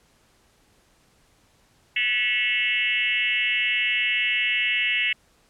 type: tone with frequency modulation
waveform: sine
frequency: 2426 Hz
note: D#7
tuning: 44 cents flat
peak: -20 dBFS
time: 1.96-5.13 s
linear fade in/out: 5 ms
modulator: 237 Hz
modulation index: 2.2
effects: pink hiss -61 dBFS RMS until 5.49 s + low-pass 11000 Hz 12 dB/octave